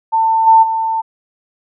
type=tone with level steps; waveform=sine; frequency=895 Hz; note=A5; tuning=29 cents sharp; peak=-10 / -4 / -14 dBFS; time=0.12-1.02 s; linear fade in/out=20 ms; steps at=0.46 / 0.62 s; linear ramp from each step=20 ms; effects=none